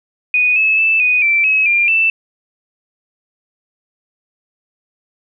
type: tone with pitch steps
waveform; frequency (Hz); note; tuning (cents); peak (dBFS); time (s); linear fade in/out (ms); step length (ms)
sine; 2480 / 2596 / 2637 / 2486 / 2339 / 2563 / 2393 / 2655; D#7 / E7 / E7 / D#7 / D7 / E7 / D7 / E7; -6 / -27 / 0 / -2 / -8 / -49 / +32 / +12; -10; 0.34-2.1; 2; 220
effects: none